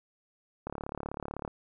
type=click train; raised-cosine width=1 ms; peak=-22 dBFS; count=30; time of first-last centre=0.67-1.478 s; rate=35.9 Hz; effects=none